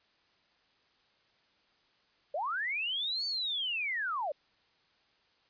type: linear two-way sweep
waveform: sine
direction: up then down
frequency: 534 to 4559 to 534 Hz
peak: -31 dBFS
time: 2.34-4.32 s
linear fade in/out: 5 ms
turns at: 3.26 s
effects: white hiss -69 dBFS RMS until 5.49 s + resampled to 11025 Hz